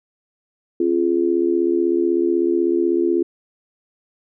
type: tone with amplitude modulation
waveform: sine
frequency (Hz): 344.1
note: F4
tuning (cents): -26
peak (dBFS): -11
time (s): 0.8-3.23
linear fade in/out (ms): 5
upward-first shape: sine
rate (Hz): 76.1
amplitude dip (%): 90
effects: none